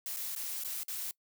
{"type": "noise with dropouts", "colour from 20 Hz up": "blue", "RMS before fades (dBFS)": -38, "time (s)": [0.06, 1.11], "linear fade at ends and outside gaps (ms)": 1, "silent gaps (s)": [[0.163, 0.169], [0.351, 0.361], [0.637, 0.647], [0.833, 0.882]], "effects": ["noise-tail reverb RT60 0.1 s tail -23 dB re dry"]}